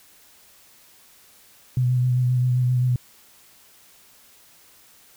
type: tone with vibrato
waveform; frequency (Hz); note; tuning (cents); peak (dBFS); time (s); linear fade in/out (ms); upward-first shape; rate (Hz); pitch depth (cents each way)
sine; 125.3; B2; +25; -17; 1.77-2.96; 2; sine; 7.6; 24
effects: white hiss -53 dBFS RMS until 5.16 s